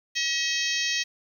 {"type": "harmonic tone with a mistuned harmonic", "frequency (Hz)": 639, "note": "D#5", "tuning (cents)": 46, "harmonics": [3, 4, 5, 6, 7, 8, 9, 10], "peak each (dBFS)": [-30, -31, -32, -33, -33, -34, -35, -35], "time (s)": [0.15, 1.04], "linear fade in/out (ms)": 20, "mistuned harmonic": 8, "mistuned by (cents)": 61, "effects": ["9-bit"]}